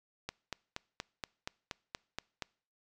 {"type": "click train", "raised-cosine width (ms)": 0.2, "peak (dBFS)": -20, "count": 10, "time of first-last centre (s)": [0.29, 2.423], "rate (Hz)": 4.22, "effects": ["noise-tail reverb RT60 0.5 s tail -25 dB re dry"]}